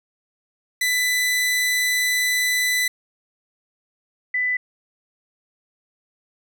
sawtooth / sine tone pair in turn, 1995 / 1995 Hz, B6 / B6, +17 / +17 cents, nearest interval unison, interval 0 cents, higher neither, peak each -15 / -19 dBFS, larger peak first, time 0.81-2.88 / 4.34-4.57 s, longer first, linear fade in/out 5 ms, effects none

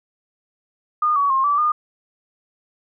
sine tone with pitch steps, 1220 / 1130 / 1067 / 1157 / 1217 Hz, D#6 / C#6 / C6 / D6 / D#6, -34 / +33 / +34 / -26 / -39 cents, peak -15 dBFS, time 1.02-1.72 s, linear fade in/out 5 ms, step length 140 ms, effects none

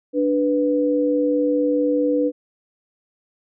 sine tone pair together, 293.7 / 493.9 Hz, D4 / B4, 0 / 0 cents, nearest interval major sixth, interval 900 cents, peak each -19 dBFS, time 0.13-2.32 s, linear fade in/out 50 ms, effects none

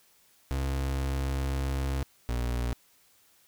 35% pulse tone pair in turn, 67.5 / 60.14 Hz, C#2 / B1, -45 / -45 cents, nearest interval major second, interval 200 cents, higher first, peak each -26 dBFS, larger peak neither, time 0.51-2.03 / 2.29-2.73 s, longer first, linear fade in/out 0 ms, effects white hiss -63 dBFS RMS until 3.47 s

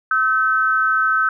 sine tone pair together, 1295 / 1528.7 Hz, E6 / G6, -31 / -44 cents, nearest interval minor third, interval 287 cents, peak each -17 dBFS, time 0.11-1.29 s, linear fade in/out 2 ms, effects none

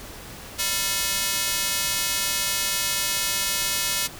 square tone with high-pass filter, 196 Hz, G3, in tune, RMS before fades -25 dBFS, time 0.58-4.08 s, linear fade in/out 20 ms, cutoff 3000 Hz, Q 0.51, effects pink hiss -40 dBFS RMS until 4.19 s

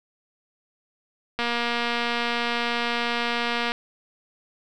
click train, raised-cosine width 0.3 ms, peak -10 dBFS, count 553, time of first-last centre 1.39-3.719 s, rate 237 Hz, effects none

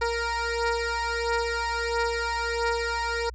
15% pulse beating tone pair, 466.2 / 467.7 Hz, A#4 / A#4, 0 / +6 cents, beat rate 1.5 Hz, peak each -21 / -23 dBFS, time 0.01-3.3 s, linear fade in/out 10 ms, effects added 60 Hz sine -38 dBFS peak until 3.34 s + resampled to 16000 Hz

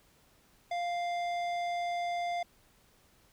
sine tone with tanh clipping, 698 Hz, F5, 1 cent flat, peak -33 dBFS, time 0.71-2.43 s, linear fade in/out 5 ms, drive 14 dB, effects pink hiss -65 dBFS RMS until 3.32 s

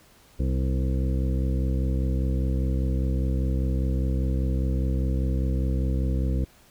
harmonic tone with a mistuned harmonic, 65 Hz, C2, 11 cents flat, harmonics 1 / 2 / 3 / 4 / 5 / 7 / 8, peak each -23 / -29 / -33 / -35 / -37 / -40 / -41 dBFS, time 0.39-6.45 s, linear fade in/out 10 ms, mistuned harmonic 5, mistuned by +20 cents, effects pink hiss -56 dBFS RMS until 6.7 s

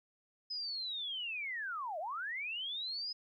sine linear two-way sweep, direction down then up, 5090 to 591 to 5090 Hz, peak -37 dBFS, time 0.5-3.13 s, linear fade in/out 10 ms, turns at 1.99 s, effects 13-bit

